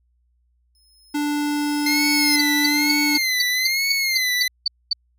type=tone with exponential growth; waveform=sawtooth; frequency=5170 Hz; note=E8; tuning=34 cents flat; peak=-16 dBFS; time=0.75-2.36 s; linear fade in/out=1 ms; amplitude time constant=350 ms
type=tone; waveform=square; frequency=293.7 Hz; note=D4; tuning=in tune; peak=-21 dBFS; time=1.14-3.18 s; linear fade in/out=10 ms
type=tone with vibrato; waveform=25% pulse; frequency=2093 Hz; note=C7; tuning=in tune; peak=-15 dBFS; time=1.86-4.48 s; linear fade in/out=5 ms; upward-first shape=sine; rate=1.1 Hz; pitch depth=99 cents each way
type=tone bursts; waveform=sine; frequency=4543 Hz; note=C#8; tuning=42 cents sharp; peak=-16 dBFS; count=11; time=2.39-4.932 s; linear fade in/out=5 ms; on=22 ms; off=230 ms
effects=added 60 Hz sine -61 dBFS peak until 5.18 s

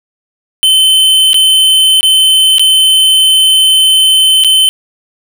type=tone with dropouts; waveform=square; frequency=3066 Hz; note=G7; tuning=39 cents flat; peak=-5 dBFS; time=0.63-4.69 s; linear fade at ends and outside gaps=0 ms; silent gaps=1.332-1.343 / 2.009-2.03 / 2.583-2.595 / 4.438-4.446 s; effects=none

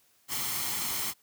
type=noise with comb filter; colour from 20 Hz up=white; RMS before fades=-32 dBFS; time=0.28-1.14 s; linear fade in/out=50 ms; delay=0.94 ms; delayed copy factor=+0.5; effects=white hiss -66 dBFS RMS until 1.22 s + high-pass 60 Hz 12 dB/octave

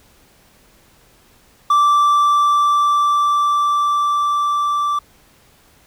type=tone with level ramp; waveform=triangle; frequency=1169 Hz; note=D6; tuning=8 cents flat; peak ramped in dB=-8 to -14 dBFS; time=1.7-4.99 s; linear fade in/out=5 ms; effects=pink hiss -52 dBFS RMS until 5.86 s

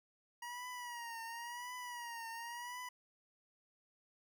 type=tone with vibrato; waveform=25% pulse; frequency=953 Hz; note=A#5; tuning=38 cents sharp; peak=-40 dBFS; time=0.42-2.89 s; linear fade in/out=5 ms; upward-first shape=triangle; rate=0.94 Hz; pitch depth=84 cents each way; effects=none

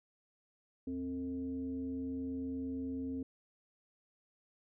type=tone with frequency modulation; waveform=sine; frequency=264.5 Hz; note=C4; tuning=19 cents sharp; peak=-36 dBFS; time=0.87-3.23 s; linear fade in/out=5 ms; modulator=186 Hz; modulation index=0.51; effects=none

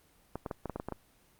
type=clicks; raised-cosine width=1 ms; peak=-21 dBFS; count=9; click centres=0.356 / 0.462 / 0.512 / 0.657 / 0.697 / 0.76 / 0.799 / 0.886 / 0.923 s; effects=pink hiss -65 dBFS RMS until 1.39 s + Opus 24 kbps

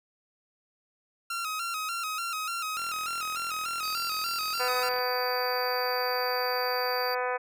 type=tone with vibrato; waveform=sawtooth; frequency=1317 Hz; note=E6; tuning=2 cents flat; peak=-27 dBFS; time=1.3-4.89 s; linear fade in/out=5 ms; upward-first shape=square; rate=3.4 Hz; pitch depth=70 cents each way
type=click train; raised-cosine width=0.3 ms; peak=-29 dBFS; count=93; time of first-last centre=2.77-4.987 s; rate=41.5 Hz
type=tone; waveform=square; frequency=4659 Hz; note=D8; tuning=15 cents flat; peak=-34 dBFS; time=3.83-7.15 s; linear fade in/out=10 ms
type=harmonic tone; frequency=250 Hz; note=B3; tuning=21 cents sharp; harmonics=2 / 3 / 4 / 5 / 6 / 7 / 8 / 9 / 10; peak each=-31 / -34 / -34 / -37 / -37 / -38 / -45 / -41 / -45 dBFS; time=4.59-7.38 s; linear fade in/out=20 ms
effects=none

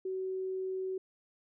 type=tone; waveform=sine; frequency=376.7 Hz; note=F#4; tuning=31 cents sharp; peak=-33 dBFS; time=0.05-0.98 s; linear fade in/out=5 ms; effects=none

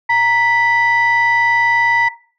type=tone pair together; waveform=sine; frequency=932 / 1974.8 Hz; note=A#5 / B6; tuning=-1 / -1 cents; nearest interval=octave + minor second; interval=1300 cents; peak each=-13 dBFS; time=0.09-2.09 s; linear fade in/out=10 ms; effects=noise-tail reverb RT60 0.4 s tail -17 dB re dry + tanh soft clip ceiling -6 dBFS

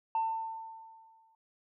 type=tone with exponential decay; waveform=sine; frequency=896 Hz; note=A5; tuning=31 cents sharp; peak=-25 dBFS; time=0.15-1.35 s; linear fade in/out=2 ms; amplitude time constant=260 ms; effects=tanh soft clip ceiling -24 dBFS

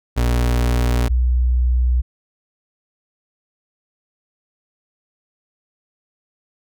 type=tone pair in turn; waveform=35% pulse / sine; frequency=60.2 / 61.64 Hz; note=B1 / B1; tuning=-44 / -3 cents; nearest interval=unison; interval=41 cents; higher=second; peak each=-13 / -13 dBFS; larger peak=neither; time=0.16-1.09 / 1.09-2.02 s; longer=neither; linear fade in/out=20 ms; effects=none

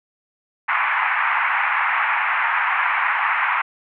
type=band-pass noise; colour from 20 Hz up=pink; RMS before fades=-20 dBFS; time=0.68-3.62 s; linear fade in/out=10 ms; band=860 to 2400 Hz; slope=48 dB/octave; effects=none

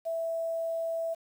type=tone with quantisation; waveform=sine; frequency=659.3 Hz; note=E5; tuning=in tune; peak=-29 dBFS; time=0.05-1.15 s; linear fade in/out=20 ms; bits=9; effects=none

